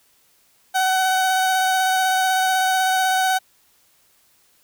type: tone with vibrato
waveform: 30% pulse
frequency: 753 Hz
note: F#5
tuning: 30 cents sharp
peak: -14 dBFS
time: 0.74-3.39 s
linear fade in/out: 20 ms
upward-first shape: square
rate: 16 Hz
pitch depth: 12 cents each way
effects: white hiss -59 dBFS RMS until 4.63 s

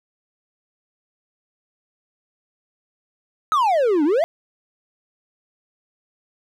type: exponential two-way sweep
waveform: triangle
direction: down then up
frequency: 1316 to 279.8 to 709 Hz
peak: -13 dBFS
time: 3.52-4.24 s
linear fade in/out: 0 ms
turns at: 4.04 s
effects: none

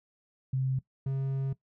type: tone pair in turn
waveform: sine / triangle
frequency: 131.6 / 135.22 Hz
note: C3 / C#3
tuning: +10 / -43 cents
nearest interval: unison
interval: 47 cents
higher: second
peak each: -26 dBFS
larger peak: neither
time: 0.53-0.79 / 1.06-1.53 s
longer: second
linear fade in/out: 5 ms
effects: noise-tail reverb RT60 0.1 s tail -18 dB re dry

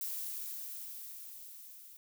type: noise with level ramp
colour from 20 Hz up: violet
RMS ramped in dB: -38 to -54 dBFS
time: 0.01-1.97 s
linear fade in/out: 2 ms
effects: none

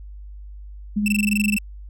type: tone with tremolo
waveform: sine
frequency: 207.7 Hz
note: G#3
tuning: in tune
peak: -17 dBFS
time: 0.96-1.57 s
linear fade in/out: 10 ms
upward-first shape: sine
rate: 14 Hz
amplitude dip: 35%
type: tone bursts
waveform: 45% pulse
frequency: 2662 Hz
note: E7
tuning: 16 cents sharp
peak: -20 dBFS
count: 13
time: 1.06-1.585 s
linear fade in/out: 2 ms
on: 21 ms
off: 21 ms
effects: added 50 Hz sine -35 dBFS peak until 1.89 s

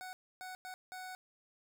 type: tone bursts at uneven times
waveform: 25% pulse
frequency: 742 Hz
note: F#5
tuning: 5 cents sharp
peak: -40 dBFS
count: 4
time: 0.01-0.13 / 0.41-0.55 / 0.65-0.74 / 0.92-1.15 s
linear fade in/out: 0 ms
effects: 11-bit

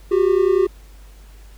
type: tone pair together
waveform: triangle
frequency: 364.8 / 395.2 Hz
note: F#4 / G4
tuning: -24 / +14 cents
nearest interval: minor second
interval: 138 cents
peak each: -14 / -14 dBFS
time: 0.11-0.67 s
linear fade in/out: 10 ms
effects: added 49 Hz sine -40 dBFS peak until 1.57 s + pink hiss -52 dBFS RMS until 1.57 s

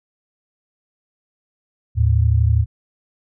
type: tone pair together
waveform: sine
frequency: 77.78 / 110 Hz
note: D#2 / A2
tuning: 0 / 0 cents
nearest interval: tritone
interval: 600 cents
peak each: -15 dBFS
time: 1.95-2.66 s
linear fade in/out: 50 ms
effects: none

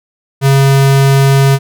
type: tone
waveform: square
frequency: 136.9 Hz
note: C#3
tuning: 21 cents flat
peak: -6 dBFS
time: 0.41-1.59 s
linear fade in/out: 50 ms
effects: none

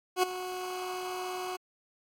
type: tone with ADSR envelope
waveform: 20% pulse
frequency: 366.9 Hz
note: F#4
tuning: 15 cents flat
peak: -16 dBFS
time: 0.16-1.57 s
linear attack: 71 ms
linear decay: 8 ms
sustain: -14 dB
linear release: 14 ms
effects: AAC 48 kbps

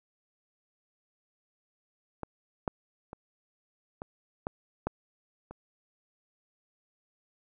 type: clicks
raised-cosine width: 1 ms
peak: -21 / -15 / -27 / -24 / -18 / -15 / -29 dBFS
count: 7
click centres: 2.233 / 2.678 / 3.131 / 4.019 / 4.469 / 4.87 / 5.51 s
effects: none

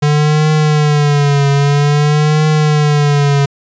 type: tone with vibrato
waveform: square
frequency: 147.2 Hz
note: D3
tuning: 4 cents sharp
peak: -9 dBFS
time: 0.02-3.46 s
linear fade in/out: 10 ms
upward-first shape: triangle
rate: 0.51 Hz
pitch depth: 86 cents each way
effects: resampled to 16000 Hz

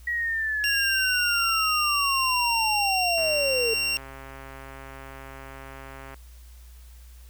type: linear sweep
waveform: sine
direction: down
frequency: 1921 to 440 Hz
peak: -24 dBFS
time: 0.07-3.74 s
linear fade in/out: 5 ms
type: tone with pitch glide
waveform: 25% pulse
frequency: 2774 to 2756 Hz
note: F7 to F7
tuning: -12 to -24 cents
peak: -20 dBFS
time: 0.64-3.97 s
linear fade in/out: 0 ms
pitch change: -12 cents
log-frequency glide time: 1.07-2.92 s
type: click train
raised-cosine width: 0.5 ms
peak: -27 dBFS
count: 401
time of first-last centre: 3.18-6.143 s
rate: 135 Hz
effects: added 60 Hz sine -44 dBFS peak until 7.29 s + white hiss -57 dBFS RMS until 7.29 s

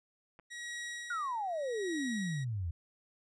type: clicks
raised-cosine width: 0.5 ms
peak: -40 dBFS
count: 2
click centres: 0.391 / 0.397 s
type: tone with tremolo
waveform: sawtooth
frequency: 1907 Hz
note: A#6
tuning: 39 cents sharp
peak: -35 dBFS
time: 0.5-2.45 s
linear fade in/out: 20 ms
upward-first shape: sine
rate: 0.8 Hz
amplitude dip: 95%
type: exponential sweep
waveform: sine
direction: down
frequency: 1480 to 78.9 Hz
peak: -33 dBFS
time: 1.1-2.71 s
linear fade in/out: 5 ms
effects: resampled to 22050 Hz

